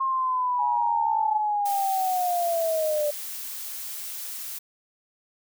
sine linear sweep, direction down, 1072 to 584 Hz, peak -22 dBFS, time 0-3.11 s, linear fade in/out 10 ms
sine tone, 837 Hz, G#5, 13 cents sharp, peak -26 dBFS, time 0.58-1.4 s, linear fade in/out 20 ms
blue noise, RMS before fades -35 dBFS, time 1.65-4.59 s, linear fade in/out 10 ms
effects none

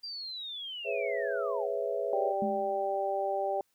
sine linear sweep, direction down, 4786 to 698.5 Hz, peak -37 dBFS, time 0.03-1.67 s, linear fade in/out 10 ms
sine chord, C# minor seventh, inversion second, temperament equal with one note detuned, 415.3 / 496.5 / 554.4 / 659.3 Hz, G#4 / B4 / C#5 / E5, 0 / +9 / 0 / 0 cents, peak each -35 dBFS, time 0.84-2.34 s, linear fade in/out 50 ms
harmonic tone, 196 Hz, G3, in tune, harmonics 2 / 3 / 4, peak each -35 / -32 / -32 dBFS, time 2.13-3.61 s, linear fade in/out 2 ms
sine tone with exponential decay, 210.1 Hz, G#3, 20 cents sharp, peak -29 dBFS, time 2.42-2.98 s, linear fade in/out 2 ms, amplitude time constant 120 ms
effects white hiss -74 dBFS RMS until 3.74 s

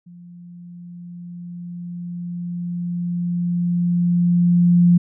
sine tone with level ramp, 174.61 Hz, F3, in tune, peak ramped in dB -39 to -9 dBFS, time 0.06-4.98 s, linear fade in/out 10 ms, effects none

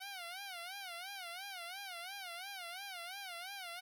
10% pulse tone with vibrato, 740 Hz, F#5, in tune, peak -36 dBFS, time 0-3.81 s, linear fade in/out 20 ms, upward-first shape sine, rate 2.9 Hz, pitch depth 150 cents each way, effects none

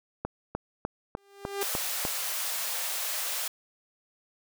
click train, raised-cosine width 1 ms, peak -16 dBFS, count 7, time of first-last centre 0.25-2.052 s, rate 3.33 Hz
sawtooth tone with exponential growth, 398.9 Hz, G4, 30 cents sharp, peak -23 dBFS, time 1.17-1.63 s, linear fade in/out 1 ms, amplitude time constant 99 ms
white high-pass noise, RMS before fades -32 dBFS, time 1.61-3.48 s, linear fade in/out 5 ms, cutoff 490 Hz, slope 48 dB/octave
effects none

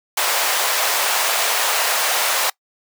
pink high-pass noise, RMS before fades -19 dBFS, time 0.17-2.5 s, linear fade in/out 5 ms, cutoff 600 Hz, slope 24 dB/octave, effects noise-tail reverb RT60 0.1 s tail -24 dB re dry

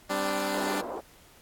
10% pulse chord, G suspended fourth, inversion none, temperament equal with one note detuned, 196 / 257.6 / 293.7 Hz, G3 / C4 / D4, 0 / -27 / 0 cents, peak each -24 / -28 / -22 dBFS, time 0.09-0.82 s, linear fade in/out 20 ms
pink band-pass noise, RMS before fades -36 dBFS, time 0.53-1.01 s, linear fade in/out 20 ms, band 330 to 1000 Hz, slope 24 dB/octave
effects pink hiss -56 dBFS RMS until 1.41 s + AAC 64 kbps

